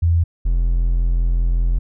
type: tone pair in turn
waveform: sine / triangle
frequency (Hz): 84.4 / 42.63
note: E2 / F1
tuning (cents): +41 / -41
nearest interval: octave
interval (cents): 1182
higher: first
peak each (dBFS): -12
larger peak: neither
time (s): 0.02-0.24 / 0.45-1.79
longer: second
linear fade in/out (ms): 10
effects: none